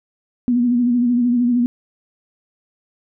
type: tone with vibrato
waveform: sine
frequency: 242.7 Hz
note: B3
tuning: 30 cents flat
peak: -13 dBFS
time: 0.48-1.66 s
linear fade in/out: 0 ms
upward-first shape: sine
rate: 13 Hz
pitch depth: 48 cents each way
effects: none

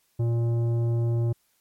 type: tone with tanh clipping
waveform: triangle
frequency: 117 Hz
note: A#2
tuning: 7 cents sharp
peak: -23 dBFS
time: 0.19-1.33 s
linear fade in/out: 10 ms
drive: 15 dB
effects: white hiss -68 dBFS RMS until 1.6 s + MP3 64 kbps

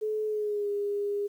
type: tone with pitch glide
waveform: sine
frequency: 430 to 407.5 Hz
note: A4 to G#4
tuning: -40 to -33 cents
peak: -27 dBFS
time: 0.01-1.28 s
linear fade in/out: 20 ms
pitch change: -93 cents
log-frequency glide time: 0.26-0.69 s
effects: 10-bit

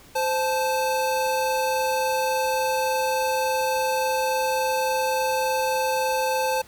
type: tone pair together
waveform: square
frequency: 519.1 / 873 Hz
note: C5 / A5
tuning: -14 / -14 cents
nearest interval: major sixth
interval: 900 cents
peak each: -25 dBFS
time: 0.15-6.62 s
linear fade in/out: 10 ms
effects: pink hiss -50 dBFS RMS until 6.67 s

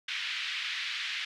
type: band-pass noise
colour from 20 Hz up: white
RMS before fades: -35 dBFS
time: 0.08-1.25 s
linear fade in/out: 5 ms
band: 1700 to 3600 Hz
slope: 24 dB/octave
effects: none

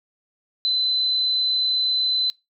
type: tone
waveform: sine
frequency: 4033 Hz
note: B7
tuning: 36 cents sharp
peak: -18 dBFS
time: 0.65-2.3 s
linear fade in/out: 0 ms
effects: noise-tail reverb RT60 0.2 s tail -24 dB re dry

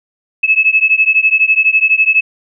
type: beating tone pair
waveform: sine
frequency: 2588 / 2600 Hz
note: E7 / E7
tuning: -32 / -24 cents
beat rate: 12 Hz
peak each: -11 dBFS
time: 0.43-2.21 s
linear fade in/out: 10 ms
effects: none

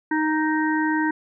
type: harmonic tone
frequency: 311.1 Hz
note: D#4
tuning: in tune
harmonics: 1 / 3 / 5 / 6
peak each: -21 / -26 / -28 / -29 dBFS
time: 0.11-1.11 s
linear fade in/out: 5 ms
effects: none

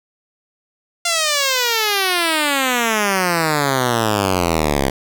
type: exponential sweep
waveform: 5% pulse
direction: down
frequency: 698.5 to 65.41 Hz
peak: -4 dBFS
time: 1.05-4.9 s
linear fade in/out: 5 ms
effects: none

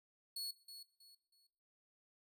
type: tone with echo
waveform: sawtooth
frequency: 4373 Hz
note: C#8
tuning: 24 cents flat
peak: -39 dBFS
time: 0.36-0.51 s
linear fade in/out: 5 ms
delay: 320 ms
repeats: 3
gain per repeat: -10 dB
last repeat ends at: 1.47 s
effects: noise-tail reverb RT60 0.5 s tail -17 dB re dry

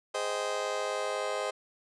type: chord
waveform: 30% pulse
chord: Ab major seventh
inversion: none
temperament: just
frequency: 415.3 / 519.1 / 623 / 778.7 Hz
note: Ab4 / C5 / Eb5 / G5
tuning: 0 / -14 / +2 / -12 cents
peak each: -35 / -32 / -32 / -38 dBFS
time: 0.14-1.51 s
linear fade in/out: 10 ms
effects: resampled to 22050 Hz

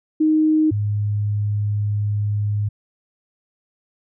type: tone pair in turn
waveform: sine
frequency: 311.1 / 103.82 Hz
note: D#4 / G#2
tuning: 0 / 0 cents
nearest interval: octave + perfect fifth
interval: 1900 cents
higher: first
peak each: -13 / -18 dBFS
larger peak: first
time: 0.2-0.71 / 0.71-2.69 s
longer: second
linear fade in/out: 10 ms
effects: none

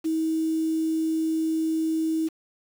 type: tone with quantisation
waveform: sine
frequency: 320 Hz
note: D#4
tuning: 49 cents sharp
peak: -22 dBFS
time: 0.04-2.29 s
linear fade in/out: 20 ms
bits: 7
effects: none

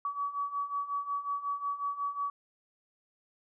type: beating tone pair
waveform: sine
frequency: 1135 / 1140.5 Hz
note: C#6 / C#6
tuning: +41 / +49 cents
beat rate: 5.5 Hz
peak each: -37 / -33 dBFS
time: 0.05-2.3 s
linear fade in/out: 2 ms
effects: none

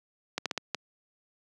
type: clicks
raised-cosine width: 0.2 ms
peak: -12 dBFS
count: 5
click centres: 0.38 / 0.457 / 0.512 / 0.577 / 0.747 s
effects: high-pass 200 Hz 12 dB/octave

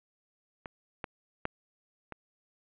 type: clicks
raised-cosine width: 0.5 ms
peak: -24 / -20 / -15 / -25 dBFS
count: 4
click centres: 0.658 / 1.042 / 1.454 / 2.123 s
effects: resampled to 8000 Hz + 8-bit

